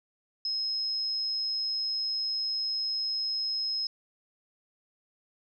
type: tone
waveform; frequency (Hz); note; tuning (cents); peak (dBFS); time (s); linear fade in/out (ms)
sine; 5140; E8; -45; -28; 0.45-3.87; 2
effects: none